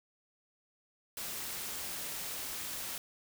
white noise, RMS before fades -40 dBFS, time 1.17-2.98 s, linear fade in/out 2 ms, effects none

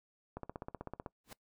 click train, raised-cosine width 1 ms, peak -27 dBFS, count 12, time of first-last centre 0.37-1.062 s, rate 15.9 Hz
pink noise with exponential growth, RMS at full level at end -45 dBFS, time 1.24-1.33 s, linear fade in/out 2 ms, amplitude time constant 19 ms
effects noise-tail reverb RT60 0.1 s tail -21 dB re dry

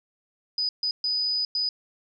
sine tone bursts at uneven times, 4978 Hz, D#8, in tune, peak -23 dBFS, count 4, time 0.58-0.69 / 0.83-0.91 / 1.04-1.45 / 1.55-1.69 s, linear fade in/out 2 ms, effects none

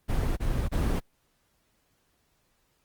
brown noise bursts, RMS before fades -26 dBFS, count 3, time 0.08-1.004 s, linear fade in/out 20 ms, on 290 ms, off 27 ms, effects pink hiss -71 dBFS RMS until 2.84 s + Opus 24 kbps

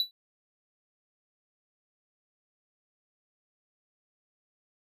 triangle tone with exponential decay, 3951 Hz, B7, in tune, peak -19 dBFS, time 0-0.11 s, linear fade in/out 1 ms, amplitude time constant 23 ms, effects none

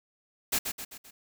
white noise with echo, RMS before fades -27 dBFS, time 0.52-0.59 s, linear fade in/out 10 ms, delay 130 ms, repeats 4, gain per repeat -6 dB, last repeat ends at 1.11 s, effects none

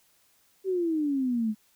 sine exponential sweep, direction down, 390 to 209.6 Hz, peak -24 dBFS, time 0.64-1.55 s, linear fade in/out 50 ms, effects white hiss -65 dBFS RMS until 1.75 s

